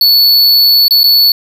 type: tone with dropouts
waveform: square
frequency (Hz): 4435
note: C#8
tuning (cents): 0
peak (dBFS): -5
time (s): 0.01-1.32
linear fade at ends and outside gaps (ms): 2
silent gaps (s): 0.882-0.908 / 1.033-1.04
effects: none